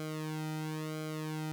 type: tone with flanger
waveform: sawtooth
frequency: 155.56 Hz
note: D#3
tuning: in tune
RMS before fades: -38 dBFS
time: 0-1.52 s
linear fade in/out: 0 ms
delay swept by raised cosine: 1.1 to 1.81 ms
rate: 0.99 Hz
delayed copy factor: -0.85
effects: none